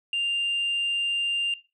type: tone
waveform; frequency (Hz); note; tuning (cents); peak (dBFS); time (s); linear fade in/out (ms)
sine; 2794; F7; 0; -22; 0.13-1.54; 2
effects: noise-tail reverb RT60 0.3 s tail -19 dB re dry + tanh soft clip ceiling -21 dBFS